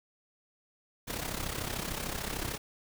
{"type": "noise with amplitude modulation", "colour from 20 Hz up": "pink", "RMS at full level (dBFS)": -33, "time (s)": [1.07, 2.58], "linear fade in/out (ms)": 20, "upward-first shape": "sine", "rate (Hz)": 33.4, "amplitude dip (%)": 70, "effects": []}